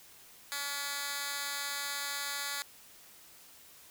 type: tone with high-pass filter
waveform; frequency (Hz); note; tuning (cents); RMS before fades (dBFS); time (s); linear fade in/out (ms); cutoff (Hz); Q
10% pulse; 283.9; C#4; +41; -37; 0.52-2.62; 0; 2000; 0.58
effects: white hiss -56 dBFS RMS until 3.9 s